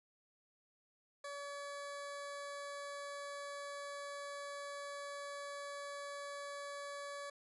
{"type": "tone", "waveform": "20% pulse", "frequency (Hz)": 569, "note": "C#5", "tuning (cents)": 45, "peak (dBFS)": -39, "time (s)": [1.24, 7.3], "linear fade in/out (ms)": 5, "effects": ["resampled to 24000 Hz"]}